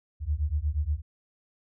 sine beating tone pair, 70.8 / 79.2 Hz, C#2 / D#2, +37 / +31 cents, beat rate 8.4 Hz, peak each -28 dBFS, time 0.2-1.02 s, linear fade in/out 50 ms, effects none

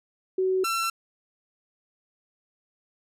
sine / sawtooth tone pair in turn, 375.4 / 1347.5 Hz, F#4 / E6, +25 / +38 cents, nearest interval octave + minor seventh, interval 2213 cents, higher second, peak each -21 dBFS, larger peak neither, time 0.38-0.64 / 0.64-0.9 s, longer neither, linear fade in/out 5 ms, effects resampled to 32000 Hz

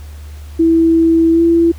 sine tone with pitch glide, 328.6 to 335.3 Hz, E4 to E4, -5 to +30 cents, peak -7 dBFS, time 0.59-1.72 s, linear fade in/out 10 ms, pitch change +35 cents, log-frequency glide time 1.32-1.42 s, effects added 74 Hz sine -28 dBFS peak until 1.78 s + pink hiss -44 dBFS RMS until 1.78 s

